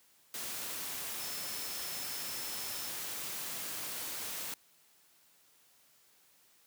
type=tone in noise; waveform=sine; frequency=5274 Hz; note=E8; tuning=in tune; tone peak=-46 dBFS; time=1.2-2.89 s; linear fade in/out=2 ms; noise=white; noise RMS=-40 dBFS; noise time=0.34-4.54 s; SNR=-9 dB; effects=white hiss -66 dBFS RMS until 6.66 s + high-pass 100 Hz 12 dB/octave